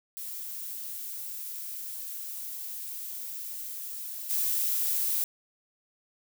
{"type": "noise with level steps", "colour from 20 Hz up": "violet", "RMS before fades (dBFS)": [-38, -28], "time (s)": [0.17, 5.24], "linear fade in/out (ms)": 0, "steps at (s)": 4.29, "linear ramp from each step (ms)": 20, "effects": []}